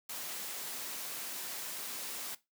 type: noise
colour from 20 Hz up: white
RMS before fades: -41 dBFS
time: 0.09-2.35 s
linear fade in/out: 5 ms
effects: noise-tail reverb RT60 0.2 s tail -17 dB re dry + high-pass 200 Hz 12 dB/octave